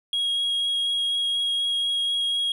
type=tone with vibrato; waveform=sine; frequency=3291 Hz; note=G#7; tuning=16 cents flat; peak=-19 dBFS; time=0.13-2.52 s; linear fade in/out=2 ms; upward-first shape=sine; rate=4.1 Hz; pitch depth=8 cents each way; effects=tanh soft clip ceiling -21 dBFS + 10-bit